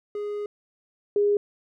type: tone pair in turn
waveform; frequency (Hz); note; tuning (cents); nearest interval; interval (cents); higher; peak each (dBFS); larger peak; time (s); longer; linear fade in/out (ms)
triangle / sine; 414.1 / 410.1; G#4 / G#4; -5 / -22; unison; 17; first; -26 / -18; second; 0.15-0.46 / 1.16-1.37; first; 2
effects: none